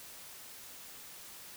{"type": "silence", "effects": ["white hiss -50 dBFS RMS until 1.56 s"]}